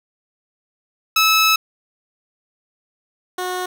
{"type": "tone pair in turn", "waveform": "15% pulse", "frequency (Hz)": [1300, 364.8], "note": ["E6", "F#4"], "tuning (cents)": [-24, -24], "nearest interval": "octave + minor seventh", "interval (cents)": 2200, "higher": "first", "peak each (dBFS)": [-6, -16], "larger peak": "first", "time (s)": [[1.16, 1.56], [3.38, 3.66]], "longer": "first", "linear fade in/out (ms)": 5, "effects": []}